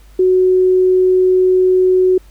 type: tone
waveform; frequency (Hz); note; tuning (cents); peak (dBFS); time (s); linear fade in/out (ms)
sine; 370; F#4; 0; -8; 0.19-2.18; 5
effects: added 50 Hz sine -40 dBFS peak until 2.3 s + pink hiss -51 dBFS RMS until 2.3 s